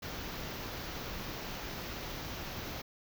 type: band-stop noise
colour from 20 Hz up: pink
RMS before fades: -41 dBFS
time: 0.02-2.82 s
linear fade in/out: 10 ms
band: 6300 to 13000 Hz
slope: 48 dB/octave
effects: none

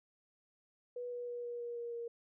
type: tone with pitch steps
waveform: sine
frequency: 489 / 485.6 / 482.3 / 478.9 / 475.6 / 472.3 / 469.1 Hz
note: B4 / B4 / B4 / A#4 / A#4 / A#4 / A#4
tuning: -17 / -29 / -41 / +47 / +35 / +23 / +11 cents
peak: -39 dBFS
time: 0.96-2.08 s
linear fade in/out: 5 ms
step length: 160 ms
effects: none

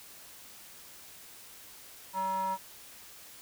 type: tone with band-pass filter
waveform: square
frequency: 190 Hz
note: F#3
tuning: 46 cents sharp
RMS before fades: -32 dBFS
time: 2.13-2.58 s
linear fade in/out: 50 ms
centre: 960 Hz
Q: 6.3
effects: white hiss -51 dBFS RMS until 3.41 s

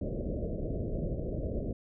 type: low-pass noise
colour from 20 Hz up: pink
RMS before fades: -34 dBFS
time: 0.01-1.73 s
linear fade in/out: 5 ms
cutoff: 640 Hz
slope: 96 dB/octave
effects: none

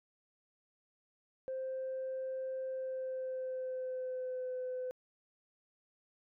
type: tone with pitch glide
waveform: sine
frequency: 523.3 to 507.5 Hz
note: C5 to B4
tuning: 0 to +47 cents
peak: -35 dBFS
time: 1.48-4.91 s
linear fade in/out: 0 ms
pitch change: -53 cents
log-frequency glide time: 2.66-4.54 s
effects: tanh soft clip ceiling -33 dBFS

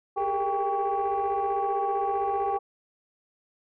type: tone cluster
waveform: sine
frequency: 394.5 / 410 / 459.1 / 794 / 1128 Hz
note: G4 / G#4 / A#4 / G5 / C#6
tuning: +11 / -22 / -26 / +22 / +30 cents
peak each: -32 / -32 / -34 / -25 / -33 dBFS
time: 0.16-2.59 s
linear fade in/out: 20 ms
effects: tanh soft clip ceiling -18 dBFS

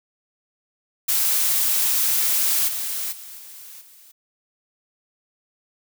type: noise with level steps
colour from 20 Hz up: blue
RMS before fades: -20 / -27 / -39 / -41 / -49 dBFS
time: 1.08-4.12 s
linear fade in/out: 10 ms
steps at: 2.67 / 3.11 / 3.37 / 3.8 s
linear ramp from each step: 20 ms
effects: none

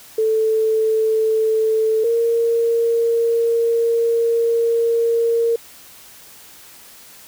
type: tone pair in turn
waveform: sine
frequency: 440 / 463 Hz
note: A4 / A#4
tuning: 0 / -12 cents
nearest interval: minor second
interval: 88 cents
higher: second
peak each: -14 dBFS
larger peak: neither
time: 0.18-2.04 / 2.04-5.56 s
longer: second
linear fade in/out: 5 ms
effects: white hiss -43 dBFS RMS until 7.27 s

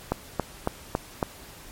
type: click train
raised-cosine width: 1 ms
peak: -9 dBFS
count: 5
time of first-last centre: 0.12-1.228 s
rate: 3.61 Hz
effects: pink hiss -46 dBFS RMS until 1.71 s + MP3 64 kbps

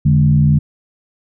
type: tone with frequency modulation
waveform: sine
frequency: 147 Hz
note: D3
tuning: 2 cents sharp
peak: -8 dBFS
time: 0.05-0.59 s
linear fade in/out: 10 ms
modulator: 61.1 Hz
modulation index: 0.85
effects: none

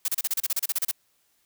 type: noise bursts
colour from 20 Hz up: blue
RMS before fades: -25 dBFS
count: 14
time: 0.05-0.914 s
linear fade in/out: 5 ms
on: 32 ms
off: 32 ms
effects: white hiss -68 dBFS RMS until 1.45 s

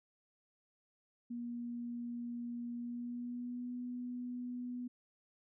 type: tone with pitch glide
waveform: sine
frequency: 238.7 to 246.3 Hz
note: A#3 to B3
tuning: +41 to -5 cents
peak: -39 dBFS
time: 1.3-4.88 s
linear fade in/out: 10 ms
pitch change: +54 cents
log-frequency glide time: 2.75-3.73 s
effects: none

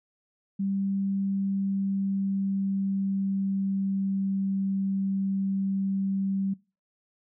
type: tone with pitch glide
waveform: sine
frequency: 196 to 194.42 Hz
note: G3 to G3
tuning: 0 to -14 cents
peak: -25 dBFS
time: 0.59-6.54 s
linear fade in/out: 10 ms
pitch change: -14 cents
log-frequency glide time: 0.99-4.52 s
effects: noise-tail reverb RT60 0.3 s tail -22 dB re dry

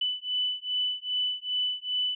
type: beating tone pair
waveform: sine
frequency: 2989 / 2991.5 Hz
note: F#7 / F#7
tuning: +17 / +18 cents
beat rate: 2.5 Hz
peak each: -30 dBFS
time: 0.01-2.15 s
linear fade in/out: 5 ms
effects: none

